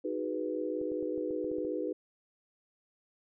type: chord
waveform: sine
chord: G# minor seventh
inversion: second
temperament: equal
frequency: 311.1 / 370 / 415.3 / 493.9 Hz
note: D#4 / F#4 / G#4 / B4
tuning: 0 / 0 / 0 / 0 cents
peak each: -36 / -38 / -39 / -36 dBFS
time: 0.04-1.93 s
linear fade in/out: 10 ms
type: clicks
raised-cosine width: 2 ms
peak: -36 dBFS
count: 9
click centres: 0.814 / 0.918 / 1.027 / 1.178 / 1.308 / 1.444 / 1.515 / 1.584 / 1.649 s
effects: none